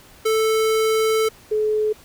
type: tone pair in turn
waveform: square / sine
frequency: 440 / 428.2 Hz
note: A4 / A4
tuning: 0 / -47 cents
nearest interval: unison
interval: 47 cents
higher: first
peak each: -17 dBFS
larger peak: neither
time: 0.25-1.29 / 1.51-1.93 s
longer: first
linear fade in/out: 10 ms
effects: pink hiss -48 dBFS RMS until 2.04 s